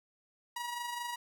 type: tone with amplitude modulation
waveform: sawtooth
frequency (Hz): 960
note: B5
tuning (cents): -49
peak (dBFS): -31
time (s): 0.56-1.16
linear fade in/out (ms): 5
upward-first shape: sine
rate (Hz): 24.7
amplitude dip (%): 45
effects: none